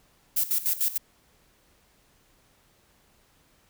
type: noise with tremolo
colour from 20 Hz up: violet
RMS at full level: -24 dBFS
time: 0.36-0.98 s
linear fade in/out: 10 ms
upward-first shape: square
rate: 6.7 Hz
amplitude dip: 80%
effects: pink hiss -63 dBFS RMS until 3.69 s